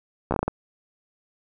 slowing click train, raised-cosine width 1 ms, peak -9 dBFS, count 7, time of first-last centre 0.31-0.48 s, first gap 13 ms, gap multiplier 1.31, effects none

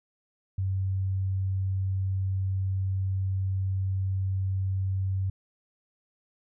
sine tone, 95.5 Hz, G2, 45 cents flat, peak -25 dBFS, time 0.58-5.3 s, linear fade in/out 5 ms, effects none

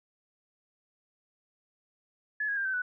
sine tone with pitch steps, 1710 / 1650.8 / 1593.6 / 1538.5 / 1485.2 Hz, A6 / G#6 / G6 / G6 / F#6, -50 / -11 / +28 / -33 / +6 cents, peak -28 dBFS, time 2.4-2.82 s, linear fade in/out 5 ms, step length 84 ms, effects none

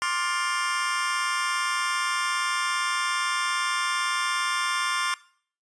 sawtooth chord, D minor seventh, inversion third, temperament just, 1057.2 / 1174.7 / 1409.6 / 1762 Hz, C6 / D6 / F6 / A6, +18 / 0 / +16 / +2 cents, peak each -24 / -28 / -26 / -29 dBFS, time 0.02-5.14 s, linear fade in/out 0 ms, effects noise-tail reverb RT60 0.5 s tail -19 dB re dry + resampled to 22050 Hz

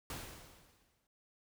pink noise with exponential decay, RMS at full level -42 dBFS, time 0.1-1.07 s, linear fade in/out 2 ms, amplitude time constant 210 ms, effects none

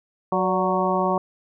harmonic tone with a mistuned harmonic, 184.8 Hz, F#3, 2 cents flat, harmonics 1 / 2 / 3 / 4 / 5 / 6, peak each -26 / -26 / -26 / -26 / -26 / -26 dBFS, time 0.32-1.18 s, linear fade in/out 2 ms, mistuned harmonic 3, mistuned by +59 cents, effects none

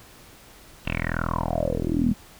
10% pulse tone with low-pass filter sweep, 41.2 Hz, E1, in tune, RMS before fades -25 dBFS, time 0.85-2.14 s, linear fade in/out 20 ms, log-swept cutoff 2900 to 210 Hz, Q 8.9, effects pink hiss -49 dBFS RMS until 2.39 s

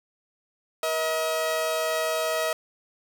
sawtooth tone pair together, 477.5 / 637.4 Hz, A#4 / D#5, +42 / +42 cents, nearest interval perfect fourth, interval 500 cents, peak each -28 / -21 dBFS, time 0.83-2.53 s, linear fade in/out 2 ms, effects none

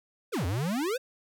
square exponential two-way sweep, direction down then up, 554 to 82 to 545 Hz, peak -28 dBFS, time 0.32-0.98 s, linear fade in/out 20 ms, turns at 0.46 s, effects none

